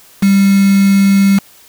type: tone with quantisation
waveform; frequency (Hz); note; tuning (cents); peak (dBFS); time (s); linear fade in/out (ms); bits
sine; 196.8; G3; +7; -6; 0.22-1.39; 10; 3
effects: white hiss -43 dBFS RMS until 1.68 s